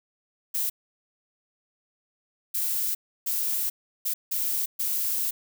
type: noise bursts at uneven times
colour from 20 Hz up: violet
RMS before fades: -27 dBFS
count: 6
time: 0.54-0.7 / 2.54-2.95 / 3.26-3.7 / 4.05-4.14 / 4.31-4.66 / 4.79-5.31 s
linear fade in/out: 10 ms
effects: none